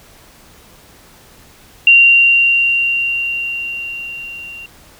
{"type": "tone with level ramp", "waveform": "sine", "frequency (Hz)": 2765, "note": "F7", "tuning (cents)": -18, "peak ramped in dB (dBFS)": [-3, -29], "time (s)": [1.87, 4.66], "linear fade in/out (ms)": 2, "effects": ["pink hiss -44 dBFS RMS until 4.99 s"]}